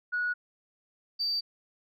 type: tone pair in turn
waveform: sine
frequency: 1461 / 4638 Hz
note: F#6 / D8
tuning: -22 / -22 cents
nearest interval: octave + minor sixth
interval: 2000 cents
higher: second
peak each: -26 dBFS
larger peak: neither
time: 0.12-0.34 / 1.19-1.41 s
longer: neither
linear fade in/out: 20 ms
effects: tanh soft clip ceiling -22 dBFS